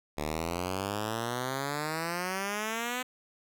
5% pulse exponential sweep, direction up, 73.42 to 255.8 Hz, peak -20 dBFS, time 0.17-3.03 s, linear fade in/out 10 ms, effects none

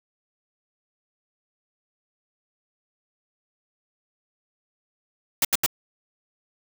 white noise bursts, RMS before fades -20 dBFS, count 3, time 5.42-5.662 s, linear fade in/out 2 ms, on 28 ms, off 79 ms, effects none

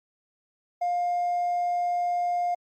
triangle tone with hard clipping, 706 Hz, F5, 19 cents sharp, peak -23 dBFS, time 0.81-2.55 s, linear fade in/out 10 ms, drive 2 dB, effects Opus 48 kbps

